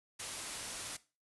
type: low-pass noise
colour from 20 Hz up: white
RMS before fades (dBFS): -44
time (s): 0.19-0.97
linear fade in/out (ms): 10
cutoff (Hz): 11000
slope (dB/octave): 96
effects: noise-tail reverb RT60 0.3 s tail -17 dB re dry

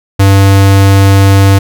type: tone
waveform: square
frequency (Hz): 98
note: G2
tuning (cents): 0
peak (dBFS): -3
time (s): 0.19-1.59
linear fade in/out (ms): 10
effects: none

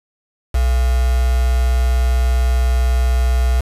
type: tone with quantisation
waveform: sine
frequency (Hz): 62.2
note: B1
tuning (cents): +13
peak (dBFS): -12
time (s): 0.54-3.61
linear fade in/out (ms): 10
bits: 4
effects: resampled to 32000 Hz

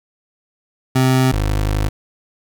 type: tone pair in turn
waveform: 25% pulse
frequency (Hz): 130 / 51.59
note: C3 / G#1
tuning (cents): -11 / -11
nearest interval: octave + major third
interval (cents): 1600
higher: first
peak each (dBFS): -8 / -12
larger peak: first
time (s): 0.95-1.32 / 1.32-1.89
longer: second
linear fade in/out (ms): 10
effects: none

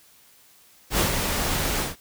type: noise with ADSR envelope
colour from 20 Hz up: pink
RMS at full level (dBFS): -20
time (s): 0.9-1.96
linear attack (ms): 87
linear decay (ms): 120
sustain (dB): -5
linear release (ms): 150
effects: white hiss -55 dBFS RMS until 2 s

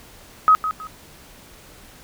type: tone with echo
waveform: sine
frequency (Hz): 1267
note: D#6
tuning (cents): +31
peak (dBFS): -9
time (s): 0.48-0.55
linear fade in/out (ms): 0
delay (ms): 160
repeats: 2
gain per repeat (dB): -11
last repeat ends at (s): 0.87
effects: pink hiss -46 dBFS RMS until 2.03 s

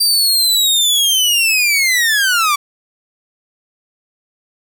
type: linear sweep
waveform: sawtooth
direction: down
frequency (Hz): 4717 to 1131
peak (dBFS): -8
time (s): 0-2.56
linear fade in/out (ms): 10
effects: none

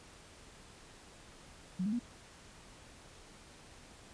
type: tone with pitch steps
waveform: sine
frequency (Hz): 184 / 210.1 / 240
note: F#3 / G#3 / B3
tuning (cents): -9 / +20 / -49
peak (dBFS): -31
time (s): 1.79-1.994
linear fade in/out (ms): 10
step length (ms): 68
effects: pink hiss -56 dBFS RMS until 4.13 s + resampled to 22050 Hz

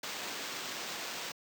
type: noise with sample-and-hold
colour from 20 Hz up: violet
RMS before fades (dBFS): -40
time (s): 0.03-1.32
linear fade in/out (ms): 5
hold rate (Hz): 11025
effects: high-pass 200 Hz 12 dB/octave

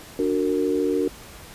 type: chord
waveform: sine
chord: D augmented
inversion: none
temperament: just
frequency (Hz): 293.7 / 367.1 / 458.9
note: D4 / F#4 / A#4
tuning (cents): 0 / -14 / -27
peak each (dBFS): -24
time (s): 0.19-1.08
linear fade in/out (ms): 2
effects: pink hiss -43 dBFS RMS until 1.54 s + resampled to 32000 Hz

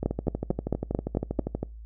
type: two click trains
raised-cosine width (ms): 2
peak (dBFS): -15 / -11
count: 21 / 7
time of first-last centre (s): 0.03-1.63 / 0.06-1.393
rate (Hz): 12.5 / 4.5
effects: noise-tail reverb RT60 0.3 s tail -25 dB re dry + added 55 Hz sine -40 dBFS peak until 1.85 s

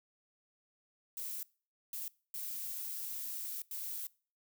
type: noise bursts at uneven times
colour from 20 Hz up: violet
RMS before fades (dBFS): -41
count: 4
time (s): 1.17-1.43 / 1.93-2.08 / 2.34-3.62 / 3.71-4.07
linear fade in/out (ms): 2
effects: noise-tail reverb RT60 0.4 s tail -23 dB re dry

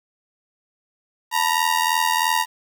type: ring-modulated tone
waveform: sawtooth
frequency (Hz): 938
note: A#5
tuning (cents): +11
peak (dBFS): -11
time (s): 1.31-2.46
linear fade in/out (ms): 50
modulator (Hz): 41.5
effects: 8-bit

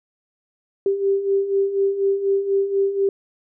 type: beating tone pair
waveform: sine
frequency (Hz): 390.8 / 394.9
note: G4 / G4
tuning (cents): -5 / +13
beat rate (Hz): 4.1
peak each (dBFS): -24 / -18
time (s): 0.86-3.09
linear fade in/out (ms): 2
effects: none

